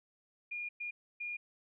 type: tone bursts at uneven times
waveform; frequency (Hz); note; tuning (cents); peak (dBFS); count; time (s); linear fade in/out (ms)
sine; 2424; D#7; -46; -37; 3; 0.51-0.69 / 0.8-0.91 / 1.2-1.37; 10
effects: none